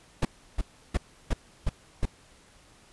brown noise bursts, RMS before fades -24 dBFS, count 6, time 0.22-2.056 s, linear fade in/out 5 ms, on 31 ms, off 330 ms, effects pink hiss -57 dBFS RMS until 2.92 s + resampled to 24000 Hz

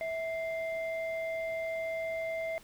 sine tone pair together, 652.8 / 2093 Hz, E5 / C7, -17 / 0 cents, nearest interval octave + minor sixth, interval 2017 cents, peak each -32 / -38 dBFS, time 0.01-2.58 s, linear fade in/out 0 ms, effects tanh soft clip ceiling -27 dBFS + pink hiss -57 dBFS RMS until 2.63 s

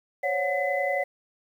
sine tone cluster, 530 / 561 / 729 / 2020 Hz, C5 / C#5 / F#5 / B6, +22 / +21 / -26 / +39 cents, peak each -34 / -27 / -29 / -29 dBFS, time 0.23-1.04 s, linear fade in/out 10 ms, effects 9-bit

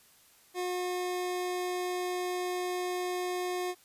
square tone pair together, 360.9 / 721.8 Hz, F#4 / F#5, -43 / -43 cents, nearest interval octave, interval 1200 cents, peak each -33 / -38 dBFS, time 0.54-3.75 s, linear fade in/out 50 ms, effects white hiss -61 dBFS RMS until 3.84 s + resampled to 32000 Hz

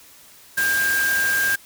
sine tone in noise, 1600 Hz, G6, 35 cents sharp, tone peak -18 dBFS, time 0.57-1.56 s, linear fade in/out 10 ms, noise white, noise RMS -27 dBFS, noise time 0.57-1.56 s, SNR +6 dB, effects white hiss -48 dBFS RMS until 1.65 s

